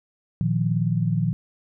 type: chord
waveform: sine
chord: Bb suspended fourth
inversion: none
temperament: just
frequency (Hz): 116.54 / 155.39 / 174.81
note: Bb2 / Eb3 / F3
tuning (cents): 0 / -2 / +2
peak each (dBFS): -24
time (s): 0.41-1.33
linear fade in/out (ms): 0
effects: none